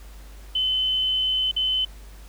sine tone with dropouts, 3043 Hz, F#7, 48 cents sharp, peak -20 dBFS, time 0.55-1.85 s, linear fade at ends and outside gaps 5 ms, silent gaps 1.514-1.563 s, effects added 50 Hz sine -40 dBFS peak until 2.28 s + pink hiss -51 dBFS RMS until 2.28 s

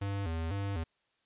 square tone with vibrato, 90.2 Hz, F#2, 44 cents flat, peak -33 dBFS, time 0.01-0.84 s, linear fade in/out 10 ms, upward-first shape square, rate 2 Hz, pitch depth 170 cents each way, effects white hiss -75 dBFS RMS until 1.25 s + resampled to 8000 Hz

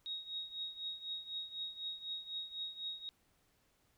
sine tone with tremolo, 3768 Hz, A#7, 18 cents sharp, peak -37 dBFS, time 0.06-3.09 s, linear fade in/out 0 ms, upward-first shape triangle, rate 4 Hz, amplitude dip 85%, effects pink hiss -74 dBFS RMS until 3.97 s

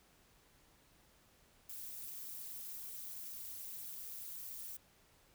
violet noise with amplitude modulation, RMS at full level -43 dBFS, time 1.69-4.77 s, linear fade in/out 5 ms, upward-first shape sine, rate 221 Hz, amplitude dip 95%, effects pink hiss -68 dBFS RMS until 5.34 s

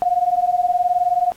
sine beating tone pair, 707 / 726 Hz, F5 / F#5, +21 / -33 cents, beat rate 19 Hz, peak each -18 dBFS, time 0.02-1.32 s, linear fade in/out 0 ms, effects pink hiss -49 dBFS RMS until 1.36 s + AAC 64 kbps

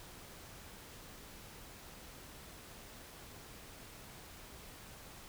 silence, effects pink hiss -53 dBFS RMS until 5.28 s

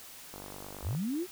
click train, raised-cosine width 1 ms, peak -30 dBFS, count 31, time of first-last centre 0.34-0.95 s, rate 49.2 Hz
sine linear sweep, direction up, 48.14 to 381.8 Hz, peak -30 dBFS, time 0.82-1.27 s, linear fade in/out 50 ms
effects white hiss -49 dBFS RMS until 1.31 s

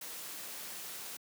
white noise, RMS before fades -44 dBFS, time 0.01-1.17 s, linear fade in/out 5 ms, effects high-pass 150 Hz 12 dB/octave

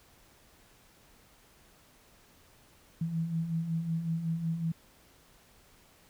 sine beating tone pair, 160.1 / 165.5 Hz, D#3 / E3, +50 / +7 cents, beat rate 5.4 Hz, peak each -38 / -30 dBFS, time 3.01-4.72 s, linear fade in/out 5 ms, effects pink hiss -61 dBFS RMS until 6.09 s

